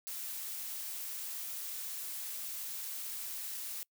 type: noise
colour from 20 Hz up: blue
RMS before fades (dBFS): -41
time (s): 0.07-3.83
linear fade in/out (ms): 0
effects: noise-tail reverb RT60 0.1 s tail -25 dB re dry